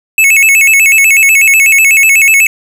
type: tone with vibrato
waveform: square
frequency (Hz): 2400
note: D7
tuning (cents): +37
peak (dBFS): -4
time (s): 0.18-2.47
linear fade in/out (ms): 2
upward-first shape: square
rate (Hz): 8.1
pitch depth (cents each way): 150
effects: none